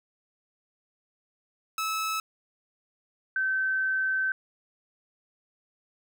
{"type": "tone pair in turn", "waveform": ["sawtooth", "sine"], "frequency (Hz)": [1300, 1539.9], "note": ["E6", "G6"], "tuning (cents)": [-24, -31], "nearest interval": "minor third", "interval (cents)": 293, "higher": "second", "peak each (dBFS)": -24, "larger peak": "neither", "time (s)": [[1.78, 2.2], [3.36, 4.32]], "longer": "second", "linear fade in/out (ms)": 2, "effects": []}